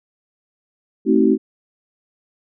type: chord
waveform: sine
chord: A diminished seventh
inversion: none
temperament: just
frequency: 220 / 264 / 316.8 / 380.2 Hz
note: A3 / C4 / Eb4 / Gb4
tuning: 0 / +16 / +31 / +47 cents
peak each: -17 dBFS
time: 1.05-1.38 s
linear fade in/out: 50 ms
effects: none